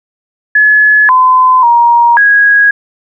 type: tone with pitch steps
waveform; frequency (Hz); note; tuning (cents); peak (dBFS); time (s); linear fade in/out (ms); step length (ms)
sine; 1705 / 1021 / 944 / 1654; G#6 / C6 / A#5 / G#6; +45 / -43 / +22 / -8; -3; 0.55-2.71; 5; 540
effects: none